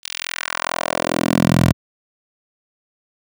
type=tone with high-pass filter sweep; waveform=10% pulse; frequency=42.35 Hz; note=E1; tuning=48 cents sharp; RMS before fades=-19 dBFS; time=0.03-1.73 s; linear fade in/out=20 ms; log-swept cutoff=3700 to 100 Hz; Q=1.5; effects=none